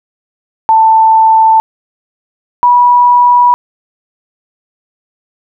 sine tone pair in turn, 887 / 974.1 Hz, A5 / B5, +14 / -24 cents, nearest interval major second, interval 162 cents, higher second, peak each -3 dBFS, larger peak neither, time 0.69-1.6 / 2.63-3.54 s, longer neither, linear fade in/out 0 ms, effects none

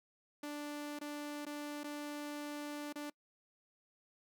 sawtooth tone with dropouts, 293.7 Hz, D4, in tune, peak -37 dBFS, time 0.43-3.1 s, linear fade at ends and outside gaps 5 ms, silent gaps 0.99-1.012 / 1.453-1.464 / 1.835-1.841 / 2.927-2.956 s, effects noise-tail reverb RT60 0.1 s tail -24 dB re dry

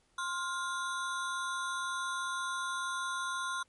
square ring-modulated tone, 1230 Hz, D#6, 20 cents flat, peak -31 dBFS, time 0.18-3.63 s, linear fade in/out 5 ms, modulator 179 Hz, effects pink hiss -71 dBFS RMS until 3.68 s + MP3 48 kbps

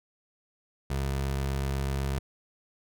25% pulse tone, 68.1 Hz, C#2, 30 cents flat, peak -24 dBFS, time 0.9-2.19 s, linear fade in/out 5 ms, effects none

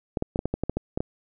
clicks, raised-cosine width 2 ms, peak -12 dBFS, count 11, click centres 0.172 / 0.224 / 0.359 / 0.391 / 0.456 / 0.54 / 0.636 / 0.696 / 0.77 / 0.975 / 1.005 s, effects none

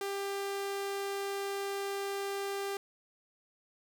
sawtooth tone, 396.7 Hz, G4, 21 cents sharp, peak -30 dBFS, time 0.01-2.77 s, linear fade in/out 2 ms, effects none

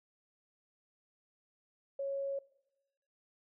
sine tone, 552 Hz, C#5, 7 cents flat, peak -34 dBFS, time 1.99-2.39 s, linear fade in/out 5 ms, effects noise-tail reverb RT60 0.9 s tail -20 dB re dry

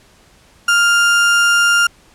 35% pulse tone, 1401 Hz, F6, 5 cents sharp, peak -8 dBFS, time 0.68-1.87 s, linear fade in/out 5 ms, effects pink hiss -49 dBFS RMS until 2.14 s + low-pass 10000 Hz 12 dB/octave

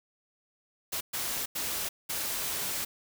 white noise bursts at uneven times, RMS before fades -33 dBFS, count 4, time 0.92-1.01 / 1.13-1.46 / 1.55-1.89 / 2.09-2.85 s, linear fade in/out 10 ms, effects none

